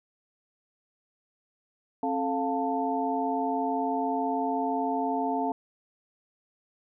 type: tone cluster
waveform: sine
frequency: 269.1 / 436.2 / 703 / 887 Hz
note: C4 / A4 / F5 / A5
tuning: +49 / -15 / +11 / +14 cents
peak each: -30 / -34 / -30 / -31 dBFS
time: 2.03-5.52 s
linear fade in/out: 2 ms
effects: none